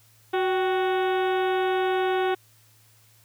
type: harmonic tone with a mistuned harmonic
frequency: 370 Hz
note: F#4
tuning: in tune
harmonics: 1 / 2 / 3 / 4 / 5 / 6 / 7 / 8 / 9 / 10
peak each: -23 / -27 / -35 / -33 / -39 / -41 / -42 / -43 / -43 / -44 dBFS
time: 0.33-2.35 s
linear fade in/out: 10 ms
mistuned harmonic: 2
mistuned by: +65 cents
effects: added 110 Hz sine -59 dBFS peak until 3.24 s + white hiss -59 dBFS RMS until 3.24 s